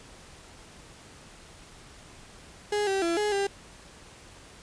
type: tone with pitch steps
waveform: 35% pulse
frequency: 415.3 / 388.2 / 337.8 / 418.6 / 397.3 Hz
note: G#4 / G4 / E4 / G#4 / G4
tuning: 0 / -17 / +42 / +14 / +23 cents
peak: -23 dBFS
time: 2.72-3.47 s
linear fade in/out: 5 ms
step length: 150 ms
effects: pink hiss -50 dBFS RMS until 4.62 s + resampled to 22050 Hz